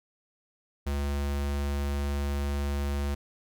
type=tone; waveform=square; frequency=71 Hz; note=C#2; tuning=42 cents sharp; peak=-28 dBFS; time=0.86-3.15 s; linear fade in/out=10 ms; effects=none